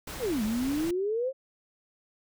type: noise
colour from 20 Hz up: pink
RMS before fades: -39 dBFS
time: 0.07-0.91 s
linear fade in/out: 5 ms
type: exponential two-way sweep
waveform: sine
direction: down then up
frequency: 559 to 207.1 to 546 Hz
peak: -26 dBFS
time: 0.19-1.33 s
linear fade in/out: 50 ms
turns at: 0.43 s
effects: none